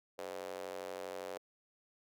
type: tone with high-pass filter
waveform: square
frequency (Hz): 46.25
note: F#1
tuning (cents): 0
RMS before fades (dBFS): -44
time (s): 0.18-1.38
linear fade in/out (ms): 10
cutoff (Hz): 510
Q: 3.3
effects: none